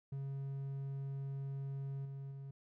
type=tone with level steps; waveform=triangle; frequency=137.3 Hz; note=C#3; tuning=16 cents flat; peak=-37 / -41 / -43 dBFS; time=0.12-2.51 s; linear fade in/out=5 ms; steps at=2.05 / 2.31 s; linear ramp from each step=5 ms; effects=none